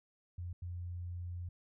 sine tone bursts at uneven times, 88 Hz, F2, 14 cents sharp, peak -39 dBFS, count 2, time 0.38-0.53 / 0.62-1.49 s, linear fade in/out 5 ms, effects none

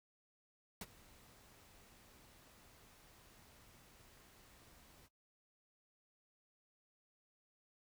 pink noise with ADSR envelope, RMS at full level -44 dBFS, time 0.81-5.09 s, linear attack 3 ms, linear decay 37 ms, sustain -20 dB, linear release 36 ms, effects noise-tail reverb RT60 0.1 s tail -17 dB re dry

